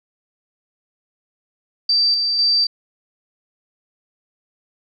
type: tone with tremolo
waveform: sine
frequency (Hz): 4663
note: D8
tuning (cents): -13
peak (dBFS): -13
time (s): 1.89-2.67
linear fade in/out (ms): 5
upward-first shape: square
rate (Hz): 2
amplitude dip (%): 35
effects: none